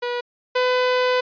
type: tone pair in turn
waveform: sawtooth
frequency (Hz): 486 / 502.6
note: B4 / B4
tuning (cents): -28 / +30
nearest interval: minor second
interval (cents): 58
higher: second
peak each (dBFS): -19 / -13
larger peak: second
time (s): 0.02-0.21 / 0.55-1.21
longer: second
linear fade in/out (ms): 10
effects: resampled to 11025 Hz